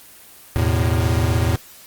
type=chord; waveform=square; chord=E suspended fourth; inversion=none; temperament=equal with one note detuned; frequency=82.41 / 110 / 126.14 Hz; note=E2 / A2 / B2; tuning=0 / 0 / +37 cents; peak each=-20 / -20 / -25 dBFS; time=0.56-1.56 s; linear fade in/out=0 ms; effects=white hiss -44 dBFS RMS until 1.86 s + Opus 24 kbps